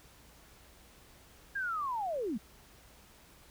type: linear sweep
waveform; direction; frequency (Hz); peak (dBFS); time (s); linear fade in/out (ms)
sine; down; 1642 to 187.8; -32; 1.55-2.38; 10
effects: added 60 Hz sine -65 dBFS peak until 3.5 s + pink hiss -59 dBFS RMS until 3.5 s